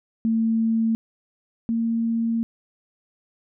sine tone pair in turn, 225.2 / 229 Hz, A3 / A#3, +40 / -31 cents, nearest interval unison, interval 29 cents, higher second, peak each -18 / -20 dBFS, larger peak first, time 0.25-0.95 / 1.69-2.43 s, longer second, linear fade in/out 0 ms, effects none

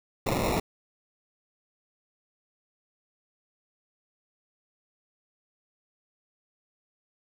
white noise with sample-and-hold, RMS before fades -27 dBFS, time 0.26-0.6 s, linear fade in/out 5 ms, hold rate 1575 Hz, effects none

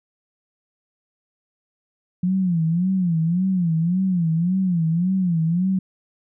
sine tone with vibrato, 175.1 Hz, F3, 5 cents sharp, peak -17 dBFS, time 2.23-5.79 s, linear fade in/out 5 ms, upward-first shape sine, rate 1.8 Hz, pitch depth 150 cents each way, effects none

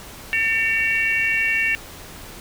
sine tone cluster, 1797 / 2264 / 2735 Hz, A6 / C#7 / F7, +36 / +36 / -37 cents, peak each -22 dBFS, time 0.33-1.75 s, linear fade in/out 0 ms, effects pink hiss -39 dBFS RMS until 2.4 s

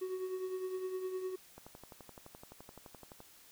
triangle tone with tremolo, 372.3 Hz, F#4, 11 cents sharp, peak -32 dBFS, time 0.01-1.36 s, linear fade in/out 10 ms, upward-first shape triangle, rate 9.8 Hz, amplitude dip 60%
click train, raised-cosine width 1 ms, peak -36 dBFS, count 20, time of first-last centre 1.58-3.204 s, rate 11.7 Hz
effects white hiss -60 dBFS RMS until 3.51 s

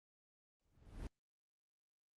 brown noise with exponential growth, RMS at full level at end -43 dBFS, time 0.61-1.07 s, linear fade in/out 2 ms, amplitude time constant 98 ms, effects Opus 24 kbps

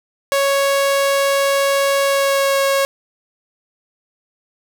sawtooth tone with pitch glide, 554.4 to 549.3 Hz, C#5 to C#5, 0 to -16 cents, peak -10 dBFS, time 0.32-2.85 s, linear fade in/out 0 ms, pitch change -16 cents, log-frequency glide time 2.04-2.58 s, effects none

